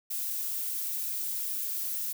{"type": "noise", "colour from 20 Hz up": "violet", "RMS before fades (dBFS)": -33, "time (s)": [0.1, 2.13], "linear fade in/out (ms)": 10, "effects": []}